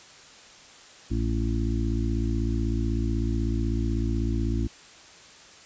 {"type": "harmonic tone", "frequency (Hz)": 56.1, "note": "A1", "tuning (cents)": 34, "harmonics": [1, 2, 4, 5, 6], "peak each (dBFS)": [-26, -29, -32, -33, -34], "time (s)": [1.1, 4.68], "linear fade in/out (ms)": 20, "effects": ["white hiss -49 dBFS RMS until 5.65 s", "resampled to 16000 Hz"]}